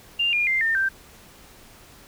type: tone with pitch steps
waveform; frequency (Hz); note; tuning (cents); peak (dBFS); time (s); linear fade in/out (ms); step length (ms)
sine; 2794 / 2418 / 2093 / 1811.7 / 1568.1; F7 / D7 / C7 / A#6 / G6; 0 / +50 / 0 / -50 / 0; -19; 0.19-0.89; 10; 140
effects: pink hiss -49 dBFS RMS until 2.07 s